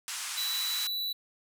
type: band-pass noise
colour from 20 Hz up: white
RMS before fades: -37 dBFS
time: 0.08-0.87 s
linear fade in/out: 0 ms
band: 1000 to 9800 Hz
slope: 24 dB/octave
type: tone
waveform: square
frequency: 3951 Hz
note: B7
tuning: in tune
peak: -31 dBFS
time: 0.37-1.13 s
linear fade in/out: 10 ms
effects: none